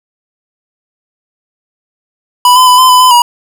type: tone with pitch steps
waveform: square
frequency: 988 / 1016 / 997 / 1025 / 1002 / 1013 / 961 Hz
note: B5 / B5 / B5 / C6 / B5 / B5 / B5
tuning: 0 / +49 / +16 / -36 / +25 / +44 / -48 cents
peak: -3 dBFS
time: 2.45-3.22 s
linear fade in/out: 2 ms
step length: 110 ms
effects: none